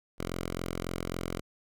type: tone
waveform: 5% pulse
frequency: 43.65 Hz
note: F1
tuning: in tune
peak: -22 dBFS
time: 0.18-1.41 s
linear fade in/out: 20 ms
effects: none